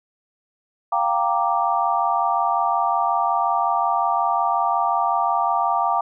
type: chord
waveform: sine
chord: G minor seventh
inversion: third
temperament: equal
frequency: 698.5 / 784 / 932.3 / 1174.7 Hz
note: F5 / G5 / Bb5 / D6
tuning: 0 / 0 / 0 / 0 cents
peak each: -23 dBFS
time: 0.92-6.01 s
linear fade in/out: 5 ms
effects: none